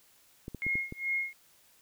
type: clicks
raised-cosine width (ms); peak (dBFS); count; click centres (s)
3; -26; 5; 0.481 / 0.547 / 0.666 / 0.755 / 0.924
type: tone with tremolo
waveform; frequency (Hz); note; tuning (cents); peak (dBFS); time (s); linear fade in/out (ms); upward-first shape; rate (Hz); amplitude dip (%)
sine; 2151; C7; +47; -27; 0.62-1.33; 0; sine; 2.4; 95
effects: white hiss -63 dBFS RMS until 1.81 s